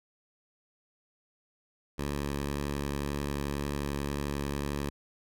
10% pulse tone with vibrato, 71.2 Hz, C#2, 47 cents sharp, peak -23 dBFS, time 1.98-4.9 s, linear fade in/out 10 ms, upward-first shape triangle, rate 1.9 Hz, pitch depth 13 cents each way, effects none

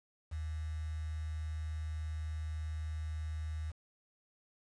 sine tone with quantisation, 78.3 Hz, D#2, 11 cents sharp, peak -36 dBFS, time 0.31-3.72 s, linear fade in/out 20 ms, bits 9, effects resampled to 22050 Hz

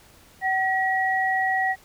sine tone pair together, 759.6 / 1914 Hz, F#5 / A#6, +45 / +45 cents, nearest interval octave + major third, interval 1600 cents, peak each -23 dBFS, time 0.41-1.76 s, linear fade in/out 50 ms, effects pink hiss -53 dBFS RMS until 1.84 s

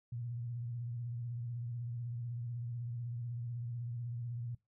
sine tone with vibrato, 119.3 Hz, A#2, 41 cents sharp, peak -38 dBFS, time 0.12-4.55 s, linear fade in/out 5 ms, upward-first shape sine, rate 16 Hz, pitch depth 61 cents each way, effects noise-tail reverb RT60 0.2 s tail -21 dB re dry

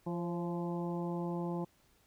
harmonic tone with a mistuned harmonic, 172.3 Hz, F3, 23 cents flat, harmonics 1 / 2 / 3 / 4 / 5 / 6, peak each -36 / -39 / -45 / -48 / -45 / -50 dBFS, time 0.06-1.65 s, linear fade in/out 10 ms, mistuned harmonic 3, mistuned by +41 cents, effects pink hiss -69 dBFS RMS until 2.06 s

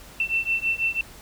sine beating tone pair, 2682 / 2688.1 Hz, E7 / E7, +29 / +33 cents, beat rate 6.1 Hz, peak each -25 dBFS, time 0.2-1.01 s, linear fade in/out 2 ms, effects added 50 Hz sine -50 dBFS peak until 1.21 s + pink hiss -46 dBFS RMS until 1.21 s

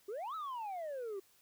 sine exponential two-way sweep, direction up then down, 375.6 to 1328 to 375.6 Hz, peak -36 dBFS, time 0.08-1.2 s, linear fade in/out 10 ms, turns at 0.35 s, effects tanh soft clip ceiling -38 dBFS + white hiss -68 dBFS RMS until 1.41 s

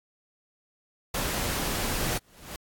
pink noise, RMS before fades -29 dBFS, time 1.14-2.18 s, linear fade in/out 5 ms
pink noise with exponential growth, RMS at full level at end -37 dBFS, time 2.1-2.56 s, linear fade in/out 2 ms, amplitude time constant 100 ms
effects AAC 64 kbps

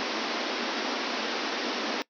pink band-pass noise, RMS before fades -31 dBFS, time 0-2.02 s, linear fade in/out 0 ms, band 220 to 5700 Hz, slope 96 dB/octave, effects noise-tail reverb RT60 0.1 s tail -21 dB re dry

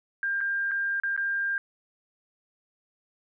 sine tone with dropouts, 1598 Hz, G6, 33 cents sharp, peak -25 dBFS, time 0.23-1.58 s, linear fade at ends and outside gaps 1 ms, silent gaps 0.406-0.411 / 0.712-0.716 / 1-1.035 / 1.164-1.176 s, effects none

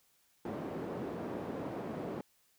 white band-pass noise, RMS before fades -40 dBFS, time 0.45-2.21 s, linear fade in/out 2 ms, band 160 to 450 Hz, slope 12 dB/octave, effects white hiss -71 dBFS RMS until 2.58 s

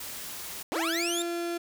white noise, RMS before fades -39 dBFS, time 0-0.63 s, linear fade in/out 5 ms
20% pulse linear sweep, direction up, 237.6 to 3732 Hz, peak -24 dBFS, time 0.72-1.22 s, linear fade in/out 0 ms
35% pulse tone with pitch glide, 329.6 to 342.8 Hz, E4 to F4, 0 to -32 cents, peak -28 dBFS, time 0.75-1.58 s, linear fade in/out 10 ms, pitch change +68 cents, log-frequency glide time 0.91-1.03 s
effects none

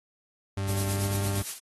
40% pulse tone with pitch glide, 98 to 99.08 Hz, G2 to G2, 0 to +19 cents, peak -27 dBFS, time 0.57-1.42 s, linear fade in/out 5 ms, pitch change +19 cents, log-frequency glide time 0.89-1.01 s
blue noise with tremolo, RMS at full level -31 dBFS, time 0.66-1.6 s, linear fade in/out 50 ms, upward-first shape sine, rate 8.7 Hz, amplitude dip 60%
effects AAC 32 kbps

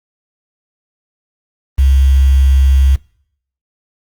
sine tone with quantisation, 67.2 Hz, C2, 47 cents sharp, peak -6 dBFS, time 1.78-2.96 s, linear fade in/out 10 ms, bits 5, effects noise-tail reverb RT60 0.7 s tail -25 dB re dry + Opus 32 kbps

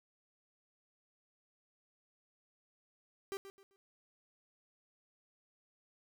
45% pulse tone with echo, 392 Hz, G4, in tune, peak -38 dBFS, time 3.32-3.37 s, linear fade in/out 0 ms, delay 130 ms, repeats 3, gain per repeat -11 dB, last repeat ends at 3.76 s, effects none

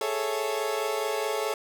30% pulse chord, A major seventh, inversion third, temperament equal, 415.3 / 440 / 554.4 / 659.3 Hz, G#4 / A4 / C#5 / E5, 0 / 0 / 0 / 0 cents, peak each -30 / -28 / -30 / -33 dBFS, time 0.01-1.54 s, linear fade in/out 2 ms, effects none

